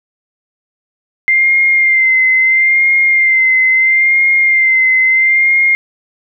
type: tone with vibrato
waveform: sine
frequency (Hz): 2093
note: C7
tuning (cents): 0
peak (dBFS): -7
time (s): 1.28-5.75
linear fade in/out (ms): 0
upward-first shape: sine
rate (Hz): 0.75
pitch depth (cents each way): 34
effects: none